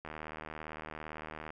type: click train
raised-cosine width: 0.5 ms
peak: -27 dBFS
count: 114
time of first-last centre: 0.05-1.504 s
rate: 77.7 Hz
effects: none